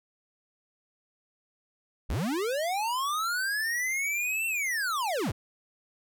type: linear two-way sweep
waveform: square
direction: up then down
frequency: 31.46 to 2716 to 55.1 Hz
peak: -28 dBFS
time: 2.09-5.32 s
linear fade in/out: 10 ms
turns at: 4.47 s
effects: none